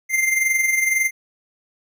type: tone with amplitude modulation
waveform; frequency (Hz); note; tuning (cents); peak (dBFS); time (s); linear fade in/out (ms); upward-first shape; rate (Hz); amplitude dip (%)
square; 2093; C7; 0; -15; 0.09-1.11; 50; sine; 21.9; 55
effects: none